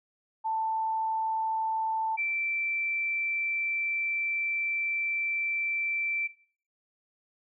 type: tone pair in turn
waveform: sine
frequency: 886 / 2338 Hz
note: A5 / D7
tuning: +12 / -8 cents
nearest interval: octave + perfect fourth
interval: 1680 cents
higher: second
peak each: -27 dBFS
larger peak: neither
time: 0.44-2.17 / 2.17-6.28 s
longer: second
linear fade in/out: 20 ms
effects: noise-tail reverb RT60 0.5 s tail -18 dB re dry